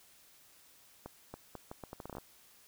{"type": "accelerating click train", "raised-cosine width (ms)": 1, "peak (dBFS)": -29, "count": 13, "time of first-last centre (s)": [1.06, 2.183], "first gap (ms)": 280, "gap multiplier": 0.76, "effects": ["white hiss -62 dBFS RMS until 2.67 s"]}